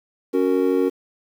triangle chord, F# major, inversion second, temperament just, 277.5 / 370 / 462.5 Hz, C#4 / F#4 / A#4, +2 / 0 / -14 cents, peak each -19 dBFS, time 0.33-0.9 s, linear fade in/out 20 ms, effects 8-bit

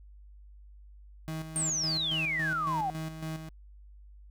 35% pulse tone with tremolo, 158.8 Hz, D#3, 36 cents sharp, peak -32 dBFS, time 1.28-3.49 s, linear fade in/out 0 ms, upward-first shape square, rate 3.6 Hz, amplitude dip 55%
sine exponential sweep, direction down, 8870 to 734 Hz, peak -28 dBFS, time 1.56-2.9 s, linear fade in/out 0 ms
effects added 50 Hz sine -49 dBFS peak until 4.3 s

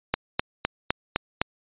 click train, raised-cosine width 0.3 ms, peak -5 dBFS, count 6, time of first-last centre 0.14-1.416 s, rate 3.92 Hz, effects resampled to 8000 Hz

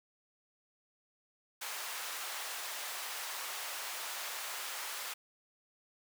pink high-pass noise, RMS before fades -41 dBFS, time 1.61-5.14 s, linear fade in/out 10 ms, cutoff 880 Hz, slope 12 dB/octave, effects high-pass 400 Hz 12 dB/octave

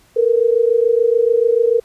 sine tone pair together, 453.1 / 480 Hz, A#4 / B4, -49 / -49 cents, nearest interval minor second, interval 100 cents, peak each -14 dBFS, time 0.16-1.8 s, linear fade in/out 10 ms, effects pink hiss -53 dBFS RMS until 1.84 s + resampled to 32000 Hz

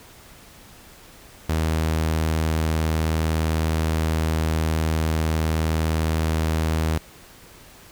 sawtooth tone, 79.6 Hz, D#2, 40 cents sharp, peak -16 dBFS, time 1.49-6.98 s, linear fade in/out 5 ms, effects pink hiss -47 dBFS RMS until 7.91 s

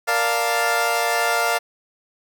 20% pulse chord, Bb major seventh, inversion none, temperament equal, 466.2 / 587.3 / 698.5 / 880 Hz, Bb4 / D5 / F5 / A5, 0 / 0 / 0 / 0 cents, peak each -21 / -21 / -16 / -22 dBFS, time 0.07-1.59 s, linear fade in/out 20 ms, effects none

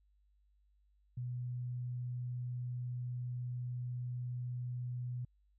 sine tone, 123.47 Hz, B2, in tune, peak -37 dBFS, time 1.17-5.25 s, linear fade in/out 5 ms, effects added 50 Hz sine -68 dBFS peak until 5.58 s

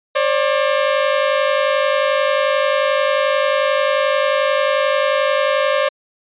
sawtooth tone pair together, 538.7 / 590 Hz, C#5 / D5, -50 / +8 cents, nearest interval major second, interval 158 cents, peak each -13 dBFS, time 0.15-5.89 s, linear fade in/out 10 ms, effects resampled to 8000 Hz

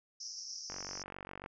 pink band-pass noise, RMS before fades -45 dBFS, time 0.2-1.03 s, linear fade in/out 5 ms, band 5200 to 5900 Hz, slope 96 dB/octave
click train, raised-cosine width 0.5 ms, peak -29 dBFS, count 37, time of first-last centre 0.7-1.461 s, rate 47.3 Hz
effects none

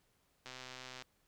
click train, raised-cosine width 0.2 ms, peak -30 dBFS, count 73, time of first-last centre 0.46-1.022 s, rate 128 Hz, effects pink hiss -75 dBFS RMS until 1.27 s

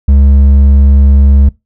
sine tone with hard clipping, 69.3 Hz, C#2, in tune, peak -4 dBFS, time 0.08-1.49 s, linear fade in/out 5 ms, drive 5 dB, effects noise-tail reverb RT60 0.2 s tail -21 dB re dry

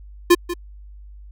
square tone with echo, 349.4 Hz, F4, 1 cent sharp, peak -9 dBFS, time 0.3-0.35 s, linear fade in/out 10 ms, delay 190 ms, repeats 1, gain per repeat -14 dB, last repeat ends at 0.54 s, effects added 50 Hz sine -38 dBFS peak until 1.31 s

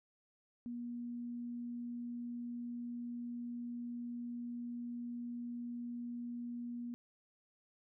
sine tone, 239.7 Hz, A#3, 48 cents sharp, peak -40 dBFS, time 0.66-6.94 s, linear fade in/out 0 ms, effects none

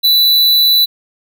square tone, 3971 Hz, B7, 9 cents sharp, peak -8 dBFS, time 0.03-0.86 s, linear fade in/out 20 ms, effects none

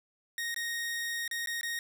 sawtooth tone with dropouts, 1864.7 Hz, A#6, in tune, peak -29 dBFS, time 0.38-1.79 s, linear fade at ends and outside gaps 1 ms, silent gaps 0.544-0.562 / 1.278-1.312 / 1.46-1.472 / 1.611-1.631 s, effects none

